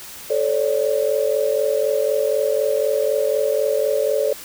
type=tone cluster; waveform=sine; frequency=435.4 / 541 / 585 Hz; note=A4 / C#5 / D5; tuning=-18 / -42 / -7 cents; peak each=-21 dBFS; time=0.3-4.33 s; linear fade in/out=5 ms; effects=white hiss -37 dBFS RMS until 4.44 s